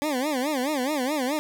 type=tone with vibrato; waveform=20% pulse; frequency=277.2 Hz; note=C#4; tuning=in tune; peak=-19 dBFS; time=0.02-1.39 s; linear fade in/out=0 ms; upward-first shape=sine; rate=4.7 Hz; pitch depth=200 cents each way; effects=none